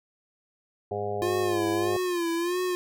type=harmonic tone; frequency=102.6 Hz; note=G#2; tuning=21 cents flat; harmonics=1 / 2 / 4 / 5 / 6 / 7 / 8; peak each=-37 / -42 / -31 / -37 / -37 / -34 / -42 dBFS; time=0.91-1.97 s; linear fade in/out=5 ms
type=tone with vibrato; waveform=square; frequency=349.2 Hz; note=F4; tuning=in tune; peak=-26 dBFS; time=1.22-2.75 s; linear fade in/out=0 ms; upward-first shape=sine; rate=1.6 Hz; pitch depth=81 cents each way
effects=none